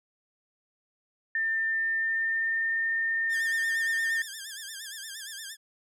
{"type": "tone with pitch glide", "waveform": "sine", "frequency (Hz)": [1797, 1815.8], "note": ["A6", "A#6"], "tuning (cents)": [36, -46], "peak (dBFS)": -25, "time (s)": [1.35, 4.22], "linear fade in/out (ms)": 2, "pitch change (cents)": 18, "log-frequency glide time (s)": [1.69, 2.83]}
{"type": "tone with vibrato", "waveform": "10% pulse", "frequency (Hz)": 1688, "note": "G#6", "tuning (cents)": 28, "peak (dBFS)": -29, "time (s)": [3.29, 5.57], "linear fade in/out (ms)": 50, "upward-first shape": "sine", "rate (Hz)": 8.6, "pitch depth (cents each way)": 120}
{"effects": []}